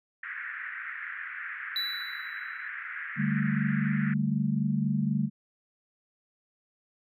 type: band-pass noise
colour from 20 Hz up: pink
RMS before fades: -38 dBFS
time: 0.23-4.14 s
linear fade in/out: 5 ms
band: 1500 to 2000 Hz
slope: 48 dB/octave
type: tone with exponential decay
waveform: triangle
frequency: 3951 Hz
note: B7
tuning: in tune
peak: -25 dBFS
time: 1.76-2.68 s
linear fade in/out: 1 ms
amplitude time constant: 200 ms
type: chord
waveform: sine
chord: D suspended fourth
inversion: none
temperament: equal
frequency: 146.83 / 196 / 220 Hz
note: D3 / G3 / A3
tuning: 0 / 0 / 0 cents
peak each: -29 dBFS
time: 3.16-5.3 s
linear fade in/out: 50 ms
effects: none